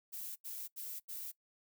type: noise bursts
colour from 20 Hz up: violet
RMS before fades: -44 dBFS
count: 4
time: 0.12-1.32 s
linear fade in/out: 20 ms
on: 240 ms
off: 80 ms
effects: noise-tail reverb RT60 0.1 s tail -20 dB re dry